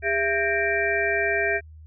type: tone cluster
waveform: sine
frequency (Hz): 404.6 / 668 / 1588 / 1845 / 2346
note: G#4 / E5 / G6 / A#6 / D7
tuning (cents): -45 / +23 / +22 / -18 / -2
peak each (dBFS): -27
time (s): 0.02-1.61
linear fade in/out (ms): 50
effects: added 78 Hz sine -42 dBFS peak until 1.86 s